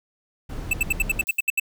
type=noise; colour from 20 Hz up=brown; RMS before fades=-31 dBFS; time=0.49-1.24 s; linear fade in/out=10 ms
type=tone bursts; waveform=square; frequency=2637 Hz; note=E7; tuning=in tune; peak=-18 dBFS; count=10; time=0.71-1.598 s; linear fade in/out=5 ms; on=24 ms; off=72 ms
type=noise with exponential decay; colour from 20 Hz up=violet; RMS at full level=-33 dBFS; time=1.27-1.42 s; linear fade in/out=0 ms; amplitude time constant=32 ms
effects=none